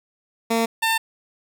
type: tone pair in turn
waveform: 15% pulse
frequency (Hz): 228.2 / 898.2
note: A#3 / A5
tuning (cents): -37 / +35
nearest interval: 2 octaves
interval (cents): 2372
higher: second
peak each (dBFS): -12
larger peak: neither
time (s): 0.5-0.66 / 0.82-0.98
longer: neither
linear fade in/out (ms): 10
effects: none